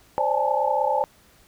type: tone cluster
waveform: sine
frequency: 524 / 584 / 824 / 854 / 890 Hz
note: C5 / D5 / G#5 / G#5 / A5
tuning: +2 / -10 / -14 / +48 / +20 cents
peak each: -26 dBFS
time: 0.18-1.04 s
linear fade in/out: 0 ms
effects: pink hiss -56 dBFS RMS until 1.47 s